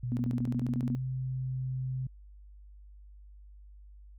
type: tone with pitch glide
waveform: sine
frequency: 122.5 to 129.78 Hz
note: B2 to C3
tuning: -14 to -14 cents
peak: -31 dBFS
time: 0.03-2.07 s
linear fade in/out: 5 ms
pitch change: +100 cents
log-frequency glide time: 0.25-0.85 s
type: tone bursts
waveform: sine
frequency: 241.8 Hz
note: B3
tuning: 36 cents flat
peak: -29 dBFS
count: 12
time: 0.12-0.95 s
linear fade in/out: 0 ms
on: 49 ms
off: 22 ms
effects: added 50 Hz sine -49 dBFS peak until 4.18 s